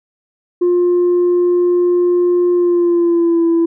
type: tone with pitch glide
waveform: sine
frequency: 353.6 to 334.3 Hz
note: F4 to E4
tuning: +22 to +24 cents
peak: -8 dBFS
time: 0.61-3.66 s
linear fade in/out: 10 ms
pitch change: -98 cents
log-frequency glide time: 2.53-3.45 s
effects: tanh soft clip ceiling -8 dBFS